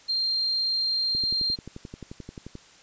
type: tone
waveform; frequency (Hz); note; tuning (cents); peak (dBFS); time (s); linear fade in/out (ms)
sine; 4186; C8; 0; -23; 0.08-1.56; 20
type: click train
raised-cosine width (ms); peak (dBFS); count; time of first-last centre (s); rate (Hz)
3; -25; 17; 1.15-2.554; 11.4
effects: white hiss -53 dBFS RMS until 2.82 s + resampled to 16000 Hz